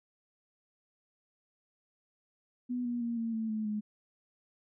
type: tone with pitch steps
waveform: sine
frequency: 246.9 / 240.6 / 234.4 / 228.4 / 222.5 / 216.8 / 211.2 Hz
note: B3 / B3 / A#3 / A#3 / A3 / A3 / G#3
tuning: 0 / -45 / +10 / -35 / +20 / -25 / +29 cents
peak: -31 dBFS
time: 2.69-3.81 s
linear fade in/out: 20 ms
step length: 160 ms
effects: none